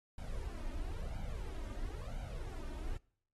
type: noise with flanger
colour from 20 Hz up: brown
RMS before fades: -41 dBFS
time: 0.18-2.97 s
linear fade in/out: 2 ms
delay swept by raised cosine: 1.3 to 3.3 ms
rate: 0.99 Hz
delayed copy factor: +0.75
effects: noise-tail reverb RT60 0.6 s tail -24 dB re dry + AAC 32 kbps